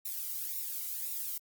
violet noise with flanger, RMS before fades -37 dBFS, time 0.05-1.38 s, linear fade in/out 5 ms, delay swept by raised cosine 0.63 to 1.18 ms, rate 1.9 Hz, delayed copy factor -0.55, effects Opus 48 kbps

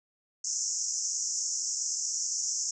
white band-pass noise, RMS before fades -32 dBFS, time 0.44-2.71 s, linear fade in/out 5 ms, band 5400 to 7300 Hz, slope 96 dB/octave, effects none

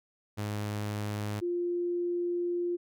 sawtooth / sine tone pair in turn, 104.4 / 349.8 Hz, G#2 / F4, +10 / +3 cents, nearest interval octave + major sixth, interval 2093 cents, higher second, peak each -28 dBFS, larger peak neither, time 0.37-1.41 / 1.41-2.77 s, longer second, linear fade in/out 20 ms, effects none

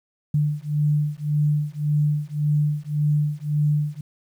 sine beating tone pair, 147.9 / 149.7 Hz, D3 / D3, +13 / +33 cents, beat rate 1.8 Hz, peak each -22 dBFS, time 0.34-4.01 s, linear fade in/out 5 ms, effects 9-bit

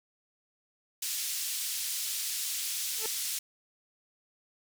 white band-pass noise, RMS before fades -34 dBFS, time 1.02-3.39 s, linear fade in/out 5 ms, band 3200 to 12000 Hz, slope 12 dB/octave
sawtooth tone with exponential growth, 440 Hz, A4, in tune, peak -29 dBFS, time 2.94-3.06 s, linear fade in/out 1 ms, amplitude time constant 24 ms
effects none

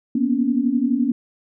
sine tone cluster, 236.1 / 247.6 / 280.4 Hz, A#3 / B3 / C#4, +22 / +5 / +20 cents, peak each -21 dBFS, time 0.15-1.12 s, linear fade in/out 5 ms, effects none

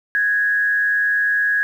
sine tone with frequency modulation, 1661.2 Hz, G#6, in tune, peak -15 dBFS, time 0.15-1.63 s, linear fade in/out 0 ms, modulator 148 Hz, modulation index 0.38, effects 8-bit

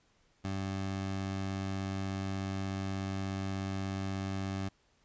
20% pulse tone, 96.6 Hz, G2, 25 cents flat, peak -29 dBFS, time 0.44-4.69 s, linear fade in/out 10 ms, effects pink hiss -70 dBFS RMS until 5.04 s + resampled to 16000 Hz

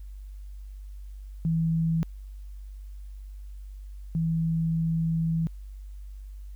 sine tone pair in turn, 163.3 / 163.3 Hz, E3 / E3, -16 / -16 cents, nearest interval unison, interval 0 cents, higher neither, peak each -22 / -23 dBFS, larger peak first, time 1.45-2.03 / 4.15-5.47 s, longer second, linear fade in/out 0 ms, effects added 49 Hz sine -38 dBFS peak until 6.55 s + white hiss -67 dBFS RMS until 6.55 s

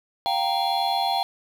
triangle tone cluster, 701 / 782 / 930 / 3386 / 4182 Hz, F5 / G5 / A#5 / G#7 / C8, +6 / -4 / -4 / +33 / -2 cents, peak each -26 / -22 / -27 / -30 / -30 dBFS, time 0.26-1.23 s, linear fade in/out 0 ms, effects 8-bit

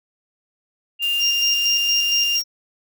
sine tone, 2801 Hz, F7, 4 cents sharp, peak -18 dBFS, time 0.99-2.4 s, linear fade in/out 50 ms
blue noise, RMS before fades -33 dBFS, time 1.02-2.42 s, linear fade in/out 5 ms
triangle tone with tremolo, 5588 Hz, F8, in tune, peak -17 dBFS, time 1.19-2.44 s, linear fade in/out 50 ms, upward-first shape square, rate 4.3 Hz, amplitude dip 60%
effects none

